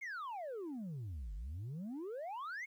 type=exponential two-way sweep; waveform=sine; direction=down then up; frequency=2231 to 46.25 to 2231 Hz; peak=-38 dBFS; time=0.01-2.66 s; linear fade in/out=20 ms; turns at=1.34 s; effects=tanh soft clip ceiling -40 dBFS + 12-bit